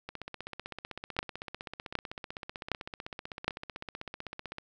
two click trains, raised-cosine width 0.3 ms, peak -23 / -11 dBFS, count 72 / 4, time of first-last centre 0.09-4.584 / 1.19-3.48 s, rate 15.8 / 1.31 Hz, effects none

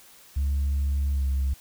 sine tone with pitch glide, 70 to 67.46 Hz, C#2 to C#2, +18 to -46 cents, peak -20 dBFS, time 0.36-1.54 s, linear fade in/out 10 ms, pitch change -64 cents, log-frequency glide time 1.13-1.24 s, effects tanh soft clip ceiling -20 dBFS + white hiss -52 dBFS RMS until 1.6 s

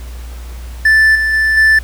triangle tone with level steps, 1760 Hz, A6, in tune, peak -4 / -10 / -8 / -4 dBFS, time 0.85-1.79 s, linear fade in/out 5 ms, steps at 1.15 / 1.33 / 1.57 s, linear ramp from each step 5 ms, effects added 60 Hz sine -25 dBFS peak until 1.83 s + pink hiss -39 dBFS RMS until 1.83 s

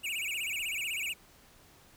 square tone with vibrato, 2541 Hz, D#7, 36 cents sharp, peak -33 dBFS, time 0.03-1.14 s, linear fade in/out 20 ms, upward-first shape sine, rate 16 Hz, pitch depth 230 cents each way, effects pink hiss -59 dBFS RMS until 1.96 s

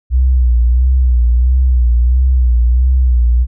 sine tone with vibrato, 61.74 Hz, B1, in tune, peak -7 dBFS, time 0.1-3.47 s, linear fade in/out 50 ms, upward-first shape sine, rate 1.5 Hz, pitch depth 75 cents each way, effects none

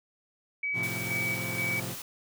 sine tone with tremolo, 2279 Hz, C#7, 47 cents sharp, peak -28 dBFS, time 0.63-1.8 s, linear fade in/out 5 ms, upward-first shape square, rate 2.1 Hz, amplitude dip 50%
sawtooth chord, F major, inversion first, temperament equal, 110 / 130.81 / 174.61 Hz, A2 / C3 / F3, 0 / 0 / 0 cents, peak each -35 dBFS, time 0.73-1.96 s, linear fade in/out 50 ms
white noise, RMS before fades -40 dBFS, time 0.83-2.02 s, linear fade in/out 2 ms
effects none

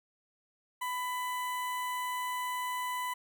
sawtooth tone with notch filter, 998 Hz, B5, 18 cents sharp, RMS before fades -35 dBFS, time 0.81-3.14 s, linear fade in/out 10 ms, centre 4900 Hz, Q 0.96, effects none

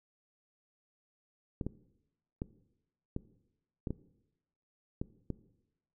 clicks, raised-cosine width 3 ms, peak -22 dBFS, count 8, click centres 1.612 / 1.666 / 2.419 / 3.164 / 3.872 / 3.906 / 5.015 / 5.303 s, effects noise-tail reverb RT60 0.9 s tail -18 dB re dry

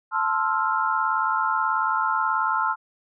sine chord, F major seventh, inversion first, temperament equal, 880 / 1046.5 / 1318.5 / 1396.9 Hz, A5 / C6 / E6 / F6, 0 / 0 / 0 / 0 cents, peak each -26 dBFS, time 0.11-2.76 s, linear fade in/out 50 ms, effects none

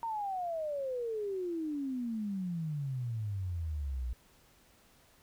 sine exponential sweep, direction down, 932.3 to 58.5 Hz, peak -33 dBFS, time 0.03-4.13 s, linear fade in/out 0 ms, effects pink hiss -64 dBFS RMS until 5.22 s

